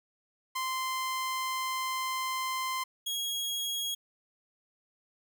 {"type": "tone pair in turn", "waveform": "sawtooth", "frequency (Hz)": [1040, 3302], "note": ["C6", "G#7"], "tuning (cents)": [-11, -11], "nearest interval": "octave + minor sixth", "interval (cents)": 2000, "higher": "second", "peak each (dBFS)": [-27, -28], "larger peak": "first", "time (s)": [[0.55, 2.84], [3.06, 3.95]], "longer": "first", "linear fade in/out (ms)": 10, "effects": []}